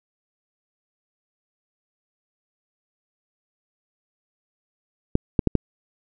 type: clicks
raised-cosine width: 3 ms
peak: -4 dBFS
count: 4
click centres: 5.154 / 5.392 / 5.473 / 5.553 s
effects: none